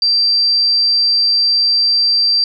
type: tone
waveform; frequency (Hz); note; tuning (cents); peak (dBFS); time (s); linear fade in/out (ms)
sine; 4699; D8; 0; -10; 0.02-2.44; 2
effects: none